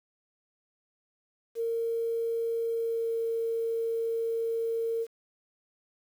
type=tone with pitch glide; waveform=sine; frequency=460 to 457.1 Hz; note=A#4 to A#4; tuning=-23 to -34 cents; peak=-27 dBFS; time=1.55-5.07 s; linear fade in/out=50 ms; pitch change=-11 cents; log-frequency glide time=2.58-3.21 s; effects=9-bit